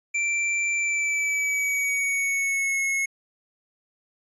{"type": "tone with pitch glide", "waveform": "square", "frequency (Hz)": [2349, 2179], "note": ["D7", "C#7"], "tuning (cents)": [0, -30], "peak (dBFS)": -23, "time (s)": [0.14, 3.06], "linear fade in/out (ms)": 10, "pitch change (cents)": -130, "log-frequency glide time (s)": [0.75, 2.8], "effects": ["resampled to 24000 Hz"]}